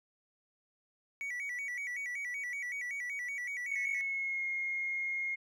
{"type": "tone with vibrato", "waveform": "triangle", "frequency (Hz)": 2098, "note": "C7", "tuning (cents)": 4, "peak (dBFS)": -34, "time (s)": [1.21, 4.01], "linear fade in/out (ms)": 0, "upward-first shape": "square", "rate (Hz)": 5.3, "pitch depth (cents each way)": 120}
{"type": "tone with pitch glide", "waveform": "sine", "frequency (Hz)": [2200, 2144], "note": ["C#7", "C7"], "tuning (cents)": [-14, 42], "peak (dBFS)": -32, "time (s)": [3.7, 5.36], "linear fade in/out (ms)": 20, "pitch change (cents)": -44, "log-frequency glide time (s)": [3.97, 4.46]}
{"effects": ["tanh soft clip ceiling -25 dBFS"]}